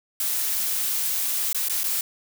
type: noise with dropouts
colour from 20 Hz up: blue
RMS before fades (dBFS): -25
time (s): 0.2-2.01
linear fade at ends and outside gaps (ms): 2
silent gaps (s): 1.53-1.546 / 1.685-1.696 / 1.834-1.84
effects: none